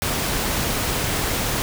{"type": "noise", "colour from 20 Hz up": "pink", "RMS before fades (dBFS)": -23, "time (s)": [0.02, 1.62], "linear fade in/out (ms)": 0, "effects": []}